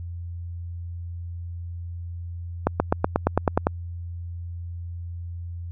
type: accelerating click train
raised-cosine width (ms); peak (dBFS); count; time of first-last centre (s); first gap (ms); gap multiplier
1; -4; 10; 2.67-3.669; 130; 0.96
effects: added 86 Hz sine -31 dBFS peak until 5.71 s